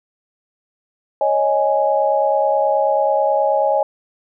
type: chord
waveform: sine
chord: C# suspended second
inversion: none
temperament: just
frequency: 554.4 / 623.7 / 831.5 Hz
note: C#5 / D#5 / G#5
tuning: 0 / +4 / +2 cents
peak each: -18 dBFS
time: 1.21-3.83 s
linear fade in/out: 2 ms
effects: none